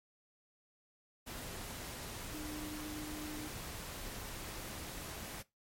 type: tone in noise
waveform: sine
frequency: 303.5 Hz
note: D#4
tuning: 43 cents flat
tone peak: -43 dBFS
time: 2.33-3.49 s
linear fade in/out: 20 ms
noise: pink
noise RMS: -45 dBFS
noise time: 1.26-5.43 s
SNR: -1 dB
effects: noise-tail reverb RT60 0.2 s tail -19 dB re dry + MP3 64 kbps